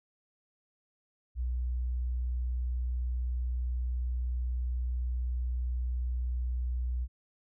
sine tone, 61.5 Hz, B1, 7 cents flat, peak -29 dBFS, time 1.35-7.08 s, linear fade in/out 50 ms, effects none

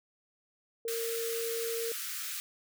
sine tone, 460 Hz, A#4, 23 cents flat, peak -33 dBFS, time 0.85-1.92 s, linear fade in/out 2 ms
white high-pass noise, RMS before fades -38 dBFS, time 0.88-2.4 s, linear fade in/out 0 ms, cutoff 1200 Hz, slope 96 dB/octave
effects none

